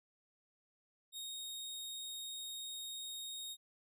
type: tone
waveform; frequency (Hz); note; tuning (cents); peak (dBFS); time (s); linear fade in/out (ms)
sawtooth; 3729; A#7; 0; -40; 1.12-3.57; 50
effects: none